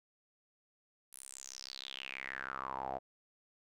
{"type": "tone with band-pass filter sweep", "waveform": "sawtooth", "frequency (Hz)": 66.3, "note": "C2", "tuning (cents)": 23, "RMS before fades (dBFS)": -44, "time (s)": [1.12, 2.99], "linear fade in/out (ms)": 20, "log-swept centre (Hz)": [11000, 670], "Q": 6.5, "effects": []}